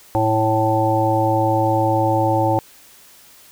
harmonic tone, 110 Hz, A2, in tune, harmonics 1 / 3 / 5 / 7 / 8, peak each -21 / -21 / -21 / -21 / -21 dBFS, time 0.15-2.59 s, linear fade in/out 0 ms, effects white hiss -47 dBFS RMS until 3.51 s

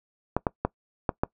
clicks, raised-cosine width 1 ms, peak -9 dBFS, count 5, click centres 0.366 / 0.468 / 0.65 / 1.092 / 1.235 s, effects noise-tail reverb RT60 0.1 s tail -22 dB re dry

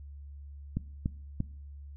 clicks, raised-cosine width 5 ms, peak -17 dBFS, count 3, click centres 0.77 / 1.059 / 1.404 s, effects noise-tail reverb RT60 0.6 s tail -21 dB re dry + added 71 Hz sine -43 dBFS peak until 1.96 s

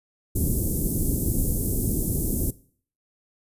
pink band-stop noise, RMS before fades -24 dBFS, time 0.35-2.51 s, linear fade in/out 10 ms, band 360 to 9400 Hz, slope 24 dB/octave, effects noise-tail reverb RT60 0.5 s tail -19 dB re dry + resampled to 32000 Hz

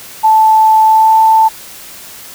sine tone with pitch glide, 876 to 884.6 Hz, A5 to A5, -8 to +9 cents, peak -4 dBFS, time 0.23-1.49 s, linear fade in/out 20 ms, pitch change +17 cents, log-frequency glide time 0.86-1.17 s, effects white hiss -32 dBFS RMS until 2.34 s

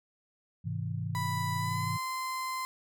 sine chord, Ab augmented, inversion none, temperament just, 103.83 / 129.78 / 162.23 Hz, Ab2 / C3 / E3, 0 / -14 / -27 cents, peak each -35 / -37 / -36 dBFS, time 0.64-1.98 s, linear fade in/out 20 ms
35% pulse tone with pitch glide, 987.8 to 1036.3 Hz, B5 to C6, 0 to -17 cents, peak -31 dBFS, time 1.15-2.65 s, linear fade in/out 0 ms, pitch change +83 cents, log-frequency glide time 1.57-1.96 s
effects none

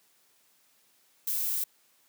violet noise, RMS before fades -30 dBFS, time 1.27-1.64 s, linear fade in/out 5 ms, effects white hiss -66 dBFS RMS until 2.08 s + high-pass 150 Hz 12 dB/octave

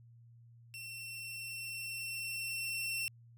sawtooth tone with level ramp, 2706 Hz, E7, 45 cents sharp, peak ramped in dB -41 to -31 dBFS, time 0.74-3.08 s, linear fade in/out 0 ms, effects added 117 Hz sine -56 dBFS peak until 3.37 s

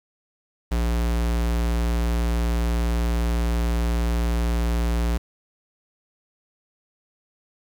square tone, 58.27 Hz, A#1, in tune, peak -21 dBFS, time 0.71-5.18 s, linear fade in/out 10 ms, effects 8-bit

